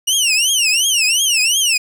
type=tone with vibrato; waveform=20% pulse; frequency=2845 Hz; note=F7; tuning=31 cents sharp; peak=-7 dBFS; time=0.07-1.78 s; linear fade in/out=10 ms; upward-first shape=triangle; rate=2.8 Hz; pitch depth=260 cents each way; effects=none